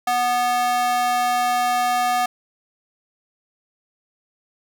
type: tone with high-pass filter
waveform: square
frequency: 245.3 Hz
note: B3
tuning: 12 cents flat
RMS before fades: -20 dBFS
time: 0.07-2.26 s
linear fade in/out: 5 ms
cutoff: 850 Hz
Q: 3.8
effects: none